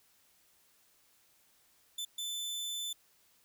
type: tone bursts at uneven times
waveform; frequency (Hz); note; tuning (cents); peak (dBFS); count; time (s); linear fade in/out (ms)
sawtooth; 3520; A7; 0; -33; 2; 1.98-2.05 / 2.18-2.93; 5
effects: white hiss -68 dBFS RMS until 3.44 s